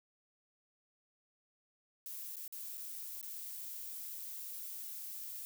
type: noise with dropouts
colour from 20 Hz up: violet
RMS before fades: -45 dBFS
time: 2.06-5.45 s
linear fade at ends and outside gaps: 0 ms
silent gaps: 2.357-2.367 / 2.478-2.525 / 2.773-2.778 / 3.214-3.228 s
effects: none